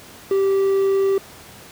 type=tone with quantisation; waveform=triangle; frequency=390.1 Hz; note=G4; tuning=8 cents flat; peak=-13 dBFS; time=0.31-1.18 s; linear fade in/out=2 ms; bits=7; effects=pink hiss -42 dBFS RMS until 1.71 s + high-pass 80 Hz 12 dB/octave